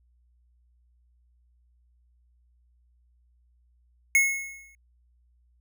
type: tone with exponential decay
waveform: square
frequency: 2179 Hz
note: C#7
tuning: 30 cents flat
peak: -16 dBFS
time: 4.15-4.75 s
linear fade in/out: 1 ms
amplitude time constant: 130 ms
effects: added 60 Hz sine -61 dBFS peak until 5.6 s